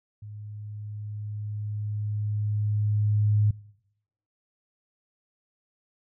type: tone with level ramp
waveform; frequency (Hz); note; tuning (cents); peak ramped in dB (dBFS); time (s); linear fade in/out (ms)
sine; 105; G#2; +19; -38 to -18; 0.22-3.51; 5
effects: noise-tail reverb RT60 0.8 s tail -23 dB re dry

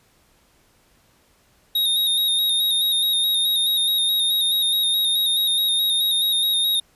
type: tone with vibrato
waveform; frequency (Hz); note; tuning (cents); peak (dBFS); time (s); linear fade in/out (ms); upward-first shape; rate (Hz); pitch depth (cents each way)
square; 3729; A#7; 0; -18; 1.75-6.8; 5; square; 4.7; 31
effects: pink hiss -59 dBFS RMS until 6.95 s + resampled to 32000 Hz

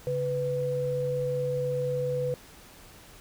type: tone pair together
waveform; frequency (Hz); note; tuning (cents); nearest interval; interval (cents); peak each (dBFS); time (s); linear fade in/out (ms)
sine; 139.58 / 497.4; C#3 / B4; +12 / +12; octave + minor seventh; 2200; -32 / -27; 0.07-2.34; 0
effects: pink hiss -51 dBFS RMS until 3.2 s

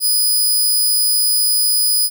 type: tone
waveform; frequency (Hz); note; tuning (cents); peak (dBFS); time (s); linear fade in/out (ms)
10% pulse; 4978; D#8; 0; -6; 0-2.1; 50
effects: none

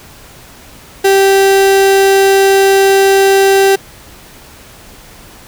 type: tone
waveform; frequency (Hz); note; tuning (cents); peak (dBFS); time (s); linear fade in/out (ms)
35% pulse; 390.1; G4; -8; -4; 1.04-3.76; 10
effects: pink hiss -37 dBFS RMS until 5.47 s

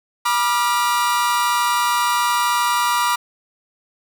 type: tone cluster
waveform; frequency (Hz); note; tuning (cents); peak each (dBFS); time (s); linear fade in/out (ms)
40% pulse; 969 / 1188 / 1391; B5 / D6 / F6; -33 / +20 / -7; -18 / -20 / -24; 0.25-3.16; 10
effects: none

